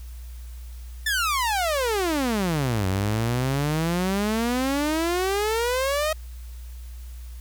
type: exponential two-way sweep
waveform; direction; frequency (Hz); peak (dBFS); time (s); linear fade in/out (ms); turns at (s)
sawtooth; down then up; 1795 to 92.5 to 635; -18; 1.06-6.13; 5; 2.87
effects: added 60 Hz sine -35 dBFS peak until 7.4 s + white hiss -53 dBFS RMS until 7.4 s